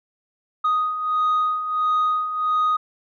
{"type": "beating tone pair", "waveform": "sine", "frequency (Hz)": [1244.5, 1246], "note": ["D#6", "D#6"], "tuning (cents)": [0, 2], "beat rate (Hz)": 1.5, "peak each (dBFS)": [-24, -18], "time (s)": [0.64, 2.77], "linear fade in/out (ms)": 10, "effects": ["tanh soft clip ceiling -15 dBFS"]}